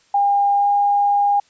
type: tone with pitch glide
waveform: sine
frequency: 806 to 811.6 Hz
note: G5 to G#5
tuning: +48 to -40 cents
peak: -13 dBFS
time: 0.14-1.4 s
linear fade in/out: 5 ms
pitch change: +12 cents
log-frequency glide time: 0.56-0.67 s
effects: white hiss -57 dBFS RMS until 1.49 s + resampled to 16000 Hz